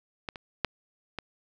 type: clicks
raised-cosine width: 0.3 ms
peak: -17 / -24 / -9 / -18 dBFS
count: 4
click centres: 0.288 / 0.358 / 0.647 / 1.187 s
effects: none